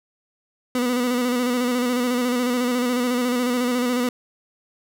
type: tone with vibrato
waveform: 30% pulse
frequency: 246.9 Hz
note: B3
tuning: in tune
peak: -17 dBFS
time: 0.75-4.09 s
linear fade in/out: 2 ms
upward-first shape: square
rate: 14 Hz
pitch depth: 35 cents each way
effects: none